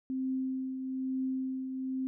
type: tone with tremolo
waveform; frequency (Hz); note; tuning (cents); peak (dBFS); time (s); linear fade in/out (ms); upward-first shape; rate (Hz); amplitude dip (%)
sine; 261.6; C4; 0; -29; 0.1-2.07; 0; triangle; 1.1; 50
effects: none